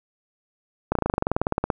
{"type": "slowing click train", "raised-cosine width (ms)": 1, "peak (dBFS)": -7, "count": 18, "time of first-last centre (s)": [0.92, 1.702], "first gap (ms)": 33, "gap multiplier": 1.04, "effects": []}